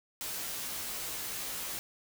white noise with comb filter, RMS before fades -38 dBFS, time 0.21-1.79 s, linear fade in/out 0 ms, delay 15 ms, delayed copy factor -0.55, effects none

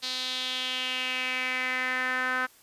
sawtooth tone with band-pass filter sweep, 255.6 Hz, C4, 40 cents flat, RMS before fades -30 dBFS, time 0.02-2.47 s, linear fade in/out 20 ms, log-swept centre 4200 to 1500 Hz, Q 3.9, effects white hiss -57 dBFS RMS until 2.62 s + resampled to 32000 Hz

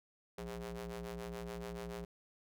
sawtooth ring-modulated tone, 115.4 Hz, A#2, 17 cents flat, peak -35 dBFS, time 0.38-2.05 s, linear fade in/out 5 ms, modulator 292 Hz, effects none

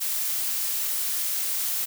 blue noise, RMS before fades -27 dBFS, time 0-1.86 s, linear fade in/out 20 ms, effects none

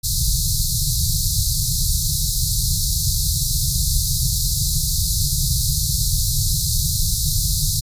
pink band-stop noise, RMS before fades -19 dBFS, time 0.03-7.81 s, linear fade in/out 20 ms, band 160 to 3900 Hz, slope 96 dB/octave, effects resampled to 32000 Hz

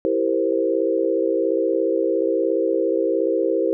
sine chord, C dominant seventh, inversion first, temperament equal with one note detuned, 330.8 / 392 / 466.2 / 523.3 Hz, E4 / G4 / Bb4 / C5, +6 / 0 / 0 / 0 cents, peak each -23 dBFS, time 0.05-3.73 s, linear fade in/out 0 ms, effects none

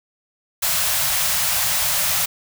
white band-stop noise, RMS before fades -20 dBFS, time 0.62-2.26 s, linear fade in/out 10 ms, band 180 to 550 Hz, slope 96 dB/octave, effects none

